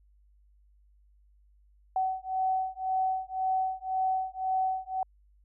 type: beating tone pair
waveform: sine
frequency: 754 / 755.9 Hz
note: F#5 / F#5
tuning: +32 / +37 cents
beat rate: 1.9 Hz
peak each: -30 dBFS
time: 1.96-5.03 s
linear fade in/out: 2 ms
effects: added 50 Hz sine -59 dBFS peak until 5.44 s